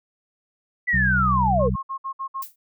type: linear sweep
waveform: sine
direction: down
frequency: 2002 to 424.8 Hz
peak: -18 dBFS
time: 0.87-1.7 s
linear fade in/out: 20 ms
type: harmonic tone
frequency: 63.2 Hz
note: B1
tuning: 41 cents sharp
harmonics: 1 / 2 / 3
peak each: -25 / -25 / -25 dBFS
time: 0.93-1.76 s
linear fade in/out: 10 ms
type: tone bursts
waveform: sine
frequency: 1077 Hz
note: C6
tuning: 50 cents sharp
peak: -26 dBFS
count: 6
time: 1.59-2.43 s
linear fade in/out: 20 ms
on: 90 ms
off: 60 ms
type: noise with exponential decay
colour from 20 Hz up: violet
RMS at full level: -28 dBFS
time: 2.42-2.56 s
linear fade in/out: 5 ms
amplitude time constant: 29 ms
effects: none